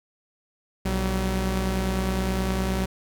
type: tone pair together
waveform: sawtooth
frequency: 60.11 / 190 Hz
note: B1 / F#3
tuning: -46 / +46 cents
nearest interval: octave + minor sixth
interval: 1992 cents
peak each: -22 dBFS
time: 0.85-2.86 s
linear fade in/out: 10 ms
effects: none